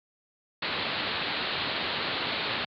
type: low-pass noise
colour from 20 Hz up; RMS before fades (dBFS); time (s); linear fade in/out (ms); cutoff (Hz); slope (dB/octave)
white; -31; 0.62-2.65; 5; 4400; 96
effects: high-pass 100 Hz 12 dB/octave